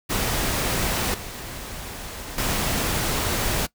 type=noise with level steps; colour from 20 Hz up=pink; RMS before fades=-24 / -35 / -24 dBFS; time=0.09-3.67 s; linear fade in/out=20 ms; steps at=1.14 / 2.38 s; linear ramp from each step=2 ms; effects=noise-tail reverb RT60 0.1 s tail -20 dB re dry